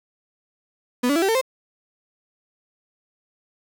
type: tone with pitch steps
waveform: 35% pulse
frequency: 246.9 / 286.9 / 333.4 / 387.4 / 450.2 / 523.2 Hz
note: B3 / D4 / E4 / G4 / A4 / C5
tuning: 0 / -40 / +20 / -20 / +40 / 0 cents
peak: -16 dBFS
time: 1.03-1.414 s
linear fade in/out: 10 ms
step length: 64 ms
effects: 8-bit